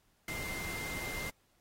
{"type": "tone in noise", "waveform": "sine", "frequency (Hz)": 2093, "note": "C7", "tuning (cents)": 0, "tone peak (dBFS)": -40, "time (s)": [0.28, 1.3], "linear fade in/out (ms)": 2, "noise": "pink", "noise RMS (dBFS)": -42, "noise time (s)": [0.28, 1.3], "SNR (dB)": -1, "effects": ["pink hiss -72 dBFS RMS until 1.6 s", "AAC 48 kbps"]}